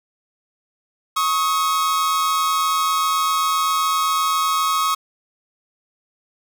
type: tone pair together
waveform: 45% pulse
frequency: 1101 / 1268.7 Hz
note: C#6 / D#6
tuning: -12 / +33 cents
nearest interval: major second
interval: 245 cents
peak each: -20 dBFS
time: 1.16-4.95 s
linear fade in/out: 10 ms
effects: none